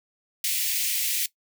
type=high-pass noise; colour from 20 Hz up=white; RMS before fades=-26 dBFS; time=0.44-1.26 s; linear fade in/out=2 ms; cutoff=2000 Hz; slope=48 dB/octave; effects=noise-tail reverb RT60 0.1 s tail -18 dB re dry